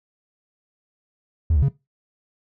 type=tone with pitch steps; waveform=triangle; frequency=80.4 / 71.3 / 137.9 Hz; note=E2 / C#2 / C#3; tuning=-43 / +49 / -9 cents; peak=-12 dBFS; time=1.5-1.686 s; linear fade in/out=5 ms; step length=62 ms; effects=noise-tail reverb RT60 0.2 s tail -20 dB re dry + tanh soft clip ceiling -10 dBFS